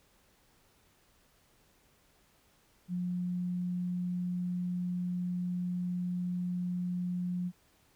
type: tone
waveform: sine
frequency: 178.6 Hz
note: F3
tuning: 39 cents sharp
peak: -31 dBFS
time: 2.88-7.52 s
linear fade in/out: 50 ms
effects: pink hiss -67 dBFS RMS until 7.95 s